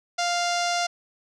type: tone with low-pass filter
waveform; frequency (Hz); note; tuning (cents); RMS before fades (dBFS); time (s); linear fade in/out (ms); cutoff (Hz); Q
sawtooth; 698.5; F5; 0; -25; 0.18-0.87; 10; 5800; 2.7
effects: none